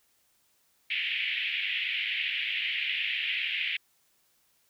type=band-pass noise; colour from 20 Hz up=white; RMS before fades=-31 dBFS; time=0.9-3.77 s; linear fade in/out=5 ms; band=2000 to 3100 Hz; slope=48 dB/octave; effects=white hiss -69 dBFS RMS until 4.69 s